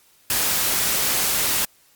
white noise, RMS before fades -21 dBFS, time 0.3-1.65 s, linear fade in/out 2 ms, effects white hiss -57 dBFS RMS until 1.95 s + Opus 48 kbps

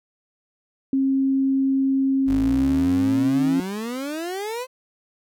sine tone, 269 Hz, C4, 48 cents sharp, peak -17 dBFS, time 0.93-3.6 s, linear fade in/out 2 ms
30% pulse exponential sweep, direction up, 46.39 to 523.3 Hz, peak -24 dBFS, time 2.26-4.67 s, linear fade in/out 50 ms
effects none

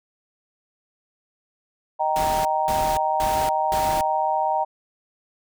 sine chord, Eb major, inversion none, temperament just, 622.3 / 777.8 / 933.4 Hz, Eb5 / G5 / Bb5, 0 / -14 / +2 cents, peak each -26 / -23 / -23 dBFS, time 1.99-4.65 s, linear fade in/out 20 ms
pink noise bursts, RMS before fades -30 dBFS, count 4, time 2.16-4.01 s, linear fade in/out 0 ms, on 290 ms, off 230 ms
effects none

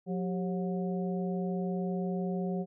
harmonic tone with a mistuned harmonic, 181.4 Hz, F#3, 34 cents flat, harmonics 1 / 2 / 3 / 4, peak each -31 / -37 / -41 / -43 dBFS, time 0.06-2.66 s, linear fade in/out 50 ms, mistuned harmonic 2, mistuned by +130 cents, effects none

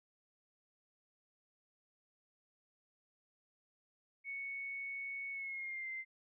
sine tone with pitch glide, 2217 to 2081 Hz, C#7 to C7, 0 to -10 cents, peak -40 dBFS, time 4.24-6.05 s, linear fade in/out 50 ms, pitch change -110 cents, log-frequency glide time 5.31-5.89 s, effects none

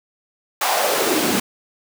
pink noise with high-pass filter sweep, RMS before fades -19 dBFS, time 0.61-1.4 s, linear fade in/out 5 ms, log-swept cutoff 900 to 210 Hz, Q 2.9, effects none

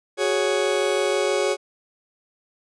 40% pulse chord, F# suspended second, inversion none, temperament just, 370 / 416.2 / 555 Hz, F#4 / G#4 / C#5, 0 / +4 / +2 cents, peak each -24 / -23 / -23 dBFS, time 0.17-1.57 s, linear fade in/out 50 ms, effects resampled to 22050 Hz

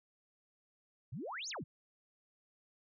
sine exponential two-way sweep, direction up then down, 103.83 to 7040 to 103.83 Hz, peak -40 dBFS, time 1.12-1.64 s, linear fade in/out 10 ms, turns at 1.49 s, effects none

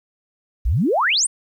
sine exponential sweep, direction up, 46.9 to 9670 Hz, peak -15 dBFS, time 0.65-1.27 s, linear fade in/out 10 ms, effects 9-bit

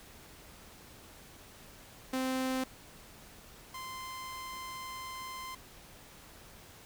sawtooth tone pair in turn, 260 / 1040 Hz, C4 / C6, -11 / -11 cents, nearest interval 2 octaves, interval 2400 cents, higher second, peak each -27 / -37 dBFS, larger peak first, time 2.13-2.64 / 3.74-5.55 s, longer second, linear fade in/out 5 ms, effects pink hiss -54 dBFS RMS until 6.85 s

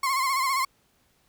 35% pulse tone with vibrato, 1068 Hz, C6, 35 cents sharp, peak -21 dBFS, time 0.03-0.65 s, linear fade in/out 5 ms, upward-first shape sine, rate 15 Hz, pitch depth 71 cents each way, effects pink hiss -66 dBFS RMS until 1.28 s

